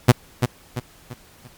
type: tone with echo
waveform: sawtooth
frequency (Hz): 123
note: B2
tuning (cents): -7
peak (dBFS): -3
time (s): 0.08-0.12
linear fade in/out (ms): 10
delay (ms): 340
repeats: 4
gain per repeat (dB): -8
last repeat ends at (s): 1.48
effects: pink hiss -50 dBFS RMS until 1.57 s + MP3 96 kbps